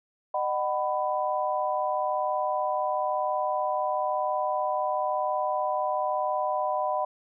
sine tone cluster, 610 / 751 / 995 Hz, D#5 / F#5 / B5, -34 / +26 / +13 cents, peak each -29 dBFS, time 0.34-7.05 s, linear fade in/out 5 ms, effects none

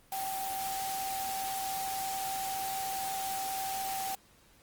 sine tone in noise, 773 Hz, G5, 24 cents flat, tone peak -34 dBFS, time 0.12-4.15 s, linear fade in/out 2 ms, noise white, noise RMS -39 dBFS, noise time 0.12-4.15 s, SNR +2 dB, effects pink hiss -62 dBFS RMS until 4.62 s + Opus 24 kbps

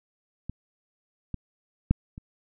clicks, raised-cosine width 5 ms, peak -21 / -19 / -7 / -27 dBFS, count 4, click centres 0.496 / 1.343 / 1.91 / 2.179 s, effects none

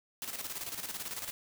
white noise with tremolo, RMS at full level -38 dBFS, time 0.22-1.31 s, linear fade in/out 0 ms, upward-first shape square, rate 18 Hz, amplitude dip 60%, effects none

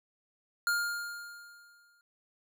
square tone with exponential decay, 1410 Hz, F6, 16 cents sharp, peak -26 dBFS, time 0.67-2.01 s, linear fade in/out 1 ms, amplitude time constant 290 ms, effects none

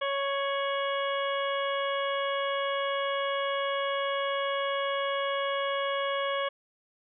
harmonic tone with a mistuned harmonic, 555 Hz, C#5, 2 cents sharp, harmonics 1 / 2 / 3 / 4 / 5 / 6, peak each -30 / -32 / -37 / -39 / -40 / -39 dBFS, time 0.01-6.49 s, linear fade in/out 10 ms, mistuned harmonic 5, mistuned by +66 cents, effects none

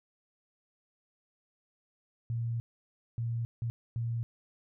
sine tone bursts at uneven times, 116.54 Hz, A#2, in tune, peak -30 dBFS, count 4, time 2.3-2.6 / 3.18-3.45 / 3.62-3.7 / 3.96-4.23 s, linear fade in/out 0 ms, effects none

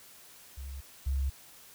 sine tone pair in turn, 68 / 67.57 Hz, C#2 / C#2, -33 / -44 cents, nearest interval unison, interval 11 cents, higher first, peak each -38 / -27 dBFS, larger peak second, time 0.57-0.81 / 1.06-1.3 s, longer neither, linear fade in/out 10 ms, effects white hiss -54 dBFS RMS until 1.74 s

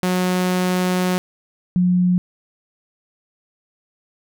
sawtooth / sine tone pair in turn, 182.3 / 179.79 Hz, F#3 / F#3, -25 / -49 cents, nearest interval unison, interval 24 cents, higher first, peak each -13 dBFS, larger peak neither, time 0.03-1.18 / 1.76-2.18 s, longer first, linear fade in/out 0 ms, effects none

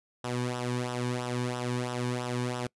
sawtooth tone with flanger, 123.47 Hz, B2, in tune, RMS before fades -32 dBFS, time 0.24-2.67 s, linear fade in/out 5 ms, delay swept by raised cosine 0.44 to 1.54 ms, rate 3 Hz, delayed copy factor -0.7, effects noise-tail reverb RT60 0.1 s tail -25 dB re dry + resampled to 24000 Hz

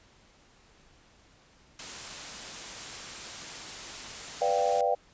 white noise, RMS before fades -40 dBFS, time 1.79-4.81 s, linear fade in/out 2 ms
sine chord, G dominant seventh, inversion first, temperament equal, 493.9 / 587.3 / 698.5 / 784 Hz, B4 / D5 / F5 / G5, 0 / 0 / 0 / 0 cents, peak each -29 dBFS, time 4.41-4.95 s, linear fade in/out 10 ms
effects pink hiss -60 dBFS RMS until 5.13 s + resampled to 16000 Hz

